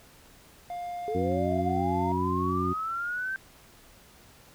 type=tone with pitch glide; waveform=triangle; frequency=704 to 693.1 Hz; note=F5 to F5; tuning=+14 to -13 cents; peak=-31 dBFS; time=0.7-2.12 s; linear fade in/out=2 ms; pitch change=-27 cents; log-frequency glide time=1.2-1.91 s
type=linear sweep; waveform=sine; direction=up; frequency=415.3 to 1568 Hz; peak=-29 dBFS; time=1.08-3.36 s; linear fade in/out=0 ms
type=harmonic tone; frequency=91.3 Hz; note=F#2; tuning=23 cents flat; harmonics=1 / 2 / 3 / 4; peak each=-32 / -32 / -32 / -32 dBFS; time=1.14-2.74 s; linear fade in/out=20 ms
effects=pink hiss -55 dBFS RMS until 4.54 s